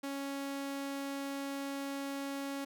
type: tone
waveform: sawtooth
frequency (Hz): 277.2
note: C#4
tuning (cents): 0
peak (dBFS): -33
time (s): 0.03-2.65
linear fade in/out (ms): 10
effects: none